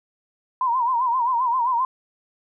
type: tone with vibrato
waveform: sine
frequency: 983 Hz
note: B5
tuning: 8 cents flat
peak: -18 dBFS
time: 0.61-1.85 s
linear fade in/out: 2 ms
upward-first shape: sine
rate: 7.6 Hz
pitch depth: 110 cents each way
effects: none